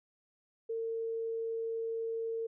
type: tone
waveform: sine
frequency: 454 Hz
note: A#4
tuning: 46 cents flat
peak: -33 dBFS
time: 0.69-2.47 s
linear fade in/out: 10 ms
effects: none